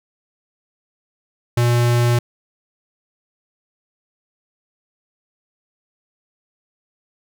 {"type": "tone", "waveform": "square", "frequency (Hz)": 120, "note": "B2", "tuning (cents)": -49, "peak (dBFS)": -14, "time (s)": [1.57, 2.19], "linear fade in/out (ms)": 5, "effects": []}